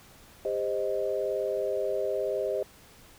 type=chord; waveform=sine; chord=C minor; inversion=second; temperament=equal with one note detuned; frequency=401.4 / 523.3 / 622.3 Hz; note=G4 / C5 / Eb5; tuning=+41 / 0 / 0 cents; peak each=-31 dBFS; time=0.45-2.63 s; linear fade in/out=2 ms; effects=pink hiss -54 dBFS RMS until 3.18 s